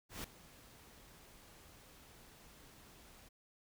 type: noise with ADSR envelope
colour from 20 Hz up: pink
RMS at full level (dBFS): -42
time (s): 0.09-3.29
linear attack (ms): 150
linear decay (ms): 4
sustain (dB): -18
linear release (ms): 12
effects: none